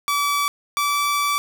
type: tone pair in turn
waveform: sawtooth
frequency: 1150 / 1156.7 Hz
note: D6 / D6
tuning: -37 / -27 cents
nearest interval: unison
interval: 10 cents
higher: second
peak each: -15 dBFS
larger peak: neither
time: 0.08-0.48 / 0.77-1.38 s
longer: second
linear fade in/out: 0 ms
effects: none